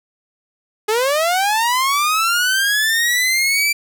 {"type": "linear sweep", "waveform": "sawtooth", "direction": "up", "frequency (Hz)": [414, 2349], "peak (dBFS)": -11, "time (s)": [0.88, 3.73], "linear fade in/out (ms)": 10, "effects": []}